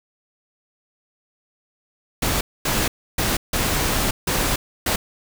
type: noise bursts at uneven times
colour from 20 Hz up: pink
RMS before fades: -21 dBFS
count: 6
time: 2.22-2.41 / 2.65-2.88 / 3.18-3.37 / 3.53-4.11 / 4.27-4.56 / 4.86-4.96 s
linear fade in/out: 5 ms
effects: none

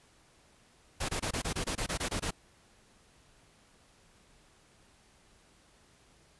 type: noise bursts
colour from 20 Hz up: pink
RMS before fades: -33 dBFS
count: 12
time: 1-2.309 s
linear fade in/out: 10 ms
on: 88 ms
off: 23 ms
effects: pink hiss -63 dBFS RMS until 6.39 s + resampled to 24000 Hz

